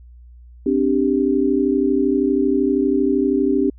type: chord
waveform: sine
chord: C suspended second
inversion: none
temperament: just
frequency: 261.6 / 294.3 / 392.4 Hz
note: C4 / D4 / G4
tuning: 0 / +4 / +2 cents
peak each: -19 dBFS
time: 0.66-3.7 s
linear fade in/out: 5 ms
effects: added 60 Hz sine -40 dBFS peak until 3.78 s